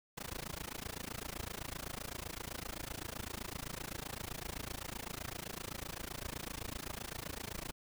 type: noise with amplitude modulation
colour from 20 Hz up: pink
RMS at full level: -40 dBFS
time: 0.17-7.72 s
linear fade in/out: 10 ms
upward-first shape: sine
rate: 27.8 Hz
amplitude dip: 100%
effects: none